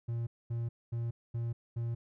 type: tone bursts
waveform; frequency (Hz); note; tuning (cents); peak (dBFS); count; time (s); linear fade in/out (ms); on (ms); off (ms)
triangle; 117; A#2; +7; -30; 5; 0.08-1.95; 10; 190; 230
effects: none